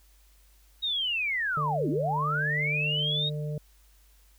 sine linear two-way sweep, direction down then up, 3813 to 246.9 to 3813 Hz, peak -26 dBFS, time 0.82-3.3 s, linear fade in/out 20 ms, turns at 1.89 s
harmonic tone, 150 Hz, D3, 37 cents sharp, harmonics 1 / 3 / 4, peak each -30 / -40 / -42 dBFS, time 1.57-3.58 s, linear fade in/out 2 ms
effects added 50 Hz sine -57 dBFS peak until 4.38 s + white hiss -64 dBFS RMS until 4.38 s

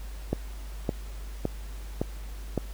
click train, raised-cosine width 2 ms, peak -12 dBFS, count 5, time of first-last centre 0.33-2.577 s, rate 1.78 Hz, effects added 50 Hz sine -36 dBFS peak until 2.73 s + pink hiss -50 dBFS RMS until 2.73 s

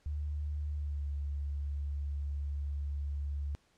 sine tone with pitch glide, 74 to 71.56 Hz, D2 to D2, +14 to -44 cents, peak -33 dBFS, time 0.06-3.55 s, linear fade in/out 0 ms, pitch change -58 cents, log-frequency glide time 0.74-1.05 s, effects pink hiss -70 dBFS RMS until 3.77 s + low-pass 8000 Hz 12 dB/octave

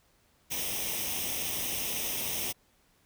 white noise with comb filter, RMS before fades -33 dBFS, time 0.5-2.53 s, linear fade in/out 20 ms, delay 0.34 ms, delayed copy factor +0.7, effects pink hiss -67 dBFS RMS until 3.05 s

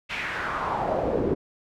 brown noise with band-pass filter sweep, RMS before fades -27 dBFS, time 0.09-1.35 s, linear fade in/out 20 ms, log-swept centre 2600 to 350 Hz, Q 2.9, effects none

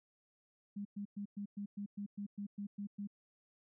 sine tone bursts, 202.9 Hz, G#3, 40 cents flat, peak -39 dBFS, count 12, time 0.76-3.074 s, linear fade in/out 10 ms, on 92 ms, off 110 ms, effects none

